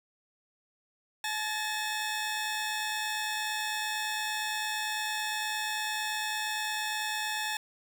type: tone pair together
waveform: 15% pulse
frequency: 856.6 / 1822 Hz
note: A5 / A#6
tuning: -47 / -40 cents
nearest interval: octave + minor second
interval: 1307 cents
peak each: -26 / -30 dBFS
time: 1.24-7.57 s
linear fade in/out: 2 ms
effects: none